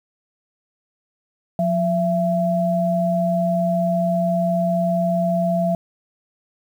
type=tone pair together; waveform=sine; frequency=177.8 / 671.3 Hz; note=F3 / E5; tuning=+31 / +31 cents; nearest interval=octave + major seventh; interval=2300 cents; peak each=-20 / -19 dBFS; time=1.59-5.75 s; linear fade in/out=2 ms; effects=8-bit